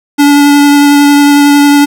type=tone with vibrato; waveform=square; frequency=287.3 Hz; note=D4; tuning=38 cents flat; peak=-3 dBFS; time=0.18-1.86 s; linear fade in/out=20 ms; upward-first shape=triangle; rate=11 Hz; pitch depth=13 cents each way; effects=7-bit